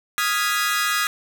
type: chord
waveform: sawtooth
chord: F half-diminished seventh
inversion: third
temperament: equal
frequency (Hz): 1244.5 / 1396.9 / 1661.2 / 1975.5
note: Eb6 / F6 / Ab6 / Cb7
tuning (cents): 0 / 0 / 0 / 0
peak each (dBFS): -20 / -24 / -21 / -24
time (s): 0.18-1.07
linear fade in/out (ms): 0
effects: none